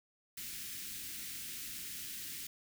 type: band-stop noise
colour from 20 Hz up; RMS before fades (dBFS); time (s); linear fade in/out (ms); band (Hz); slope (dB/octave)
white; -44; 0.37-2.47; 5; 320 to 1700; 24
effects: none